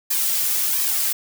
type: noise with flanger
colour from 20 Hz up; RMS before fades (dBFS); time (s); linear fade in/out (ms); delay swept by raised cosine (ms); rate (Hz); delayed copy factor
blue; -21; 0.1-1.13; 10; 1.4 to 3.1; 1.4; -0.6
effects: none